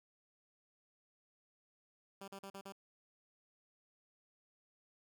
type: tone bursts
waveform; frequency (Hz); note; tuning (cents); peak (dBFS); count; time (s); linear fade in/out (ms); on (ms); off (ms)
10% pulse; 196; G3; 0; -39; 5; 2.21-2.723; 5; 69; 42
effects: none